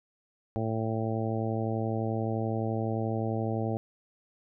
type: harmonic tone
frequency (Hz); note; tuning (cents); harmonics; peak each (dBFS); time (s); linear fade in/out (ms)
111.6; A2; +25; 1 / 2 / 3 / 4 / 5 / 6 / 7; -31 / -34 / -36 / -37 / -38 / -39 / -39; 0.56-3.77; 0
effects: none